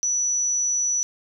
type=tone; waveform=sine; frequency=5920 Hz; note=F#8; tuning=in tune; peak=-20 dBFS; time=0.03-1.03 s; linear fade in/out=0 ms; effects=none